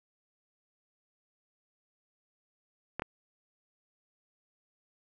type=clicks; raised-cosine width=0.5 ms; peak=-18 dBFS; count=2; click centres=2.996 / 3.021 s; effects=none